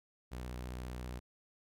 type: tone with vibrato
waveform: sawtooth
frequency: 61.9 Hz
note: B1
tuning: 5 cents sharp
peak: -37 dBFS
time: 0.31-1.2 s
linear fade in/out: 20 ms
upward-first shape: square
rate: 15 Hz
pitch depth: 40 cents each way
effects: none